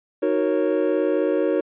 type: chord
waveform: triangle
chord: D# minor seventh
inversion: none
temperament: equal with one note detuned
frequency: 311.1 / 370 / 466.2 / 550.5 Hz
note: D#4 / F#4 / A#4 / C#5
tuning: 0 / 0 / 0 / -12 cents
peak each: -22 dBFS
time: 0.22-1.61 s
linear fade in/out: 10 ms
effects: resampled to 8000 Hz